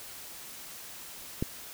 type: click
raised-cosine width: 3 ms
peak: -15 dBFS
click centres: 1.425 s
effects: white hiss -45 dBFS RMS until 1.73 s